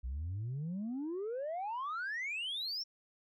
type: exponential sweep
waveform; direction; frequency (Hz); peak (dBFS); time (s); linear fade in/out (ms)
sine; up; 58.27 to 5588; -34; 0.03-2.84; 20
effects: tanh soft clip ceiling -34 dBFS